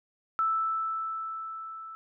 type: tone with level ramp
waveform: sine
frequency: 1318.5 Hz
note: E6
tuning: in tune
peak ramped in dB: -23 to -40 dBFS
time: 0.39-1.95 s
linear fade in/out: 0 ms
effects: none